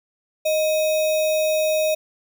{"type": "tone with sample-and-hold", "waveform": "sine", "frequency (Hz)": 622.3, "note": "D#5", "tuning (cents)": 0, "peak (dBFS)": -17, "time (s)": [0.45, 1.95], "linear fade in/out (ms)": 10, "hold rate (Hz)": 3150, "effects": []}